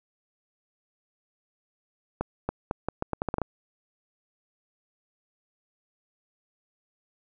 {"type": "accelerating click train", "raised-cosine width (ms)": 1, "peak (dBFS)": -13, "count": 11, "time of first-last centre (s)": [2.21, 3.417], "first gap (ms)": 280, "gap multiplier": 0.79, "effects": []}